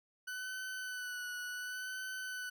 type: tone with vibrato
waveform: 40% pulse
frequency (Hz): 1495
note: F#6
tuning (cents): +17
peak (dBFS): -39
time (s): 0.27-2.5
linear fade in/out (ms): 10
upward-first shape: sine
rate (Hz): 0.69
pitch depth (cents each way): 27
effects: none